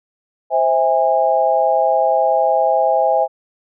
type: chord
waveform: sine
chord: C augmented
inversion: none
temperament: just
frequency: 523.3 / 654.1 / 817.6 Hz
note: C5 / E5 / G#5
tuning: 0 / -14 / -27 cents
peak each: -18 / -16 / -16 dBFS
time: 0.5-3.28 s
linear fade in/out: 50 ms
effects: none